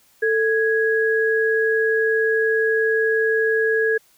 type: tone pair together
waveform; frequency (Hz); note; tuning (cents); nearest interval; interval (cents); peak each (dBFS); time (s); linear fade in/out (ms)
sine; 444.3 / 1661.2; A4 / G#6; +17 / 0; octave + major seventh; 2283; -18 / -20; 0.22-3.98; 10
effects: white hiss -57 dBFS RMS until 4.17 s